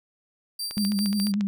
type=tone with tremolo; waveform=sawtooth; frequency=4699 Hz; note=D8; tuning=in tune; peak=-25 dBFS; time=0.59-1.32 s; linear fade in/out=5 ms; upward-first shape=sine; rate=5.1 Hz; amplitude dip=65%
type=click train; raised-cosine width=0.2 ms; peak=-19 dBFS; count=11; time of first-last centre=0.71-1.409 s; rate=14.3 Hz
type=tone with vibrato; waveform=sine; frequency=203.2 Hz; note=G#3; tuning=38 cents flat; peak=-22 dBFS; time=0.77-1.47 s; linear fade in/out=0 ms; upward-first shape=sine; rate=8.5 Hz; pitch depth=62 cents each way
effects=none